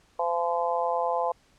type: harmonic tone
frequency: 171 Hz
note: F3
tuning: 36 cents flat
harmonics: 3 / 4 / 5 / 6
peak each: -29 / -29 / -29 / -31 dBFS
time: 0.19-1.32 s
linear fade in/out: 5 ms
effects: pink hiss -62 dBFS RMS until 1.58 s + low-pass 8000 Hz 12 dB/octave